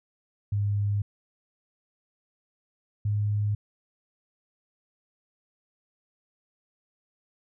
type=tone pair in turn; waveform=sine; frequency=102.1 / 104 Hz; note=G#2 / G#2; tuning=-29 / +3 cents; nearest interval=unison; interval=32 cents; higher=second; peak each=-23 dBFS; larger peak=neither; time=0.52-1.02 / 3.05-3.55 s; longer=neither; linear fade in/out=5 ms; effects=none